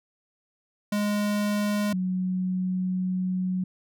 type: tone pair in turn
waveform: square / sine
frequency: 207 / 184.42 Hz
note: G#3 / F#3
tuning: -5 / -5 cents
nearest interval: major second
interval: 200 cents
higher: first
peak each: -24 dBFS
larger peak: neither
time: 0.92-1.93 / 1.93-3.64 s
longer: second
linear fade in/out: 5 ms
effects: none